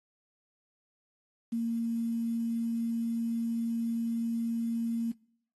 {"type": "tone with quantisation", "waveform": "sine", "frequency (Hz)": 230.9, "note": "A#3", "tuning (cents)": -16, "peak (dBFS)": -28, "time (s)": [1.52, 5.12], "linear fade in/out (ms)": 10, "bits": 9, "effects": ["noise-tail reverb RT60 0.7 s tail -25 dB re dry", "AAC 32 kbps"]}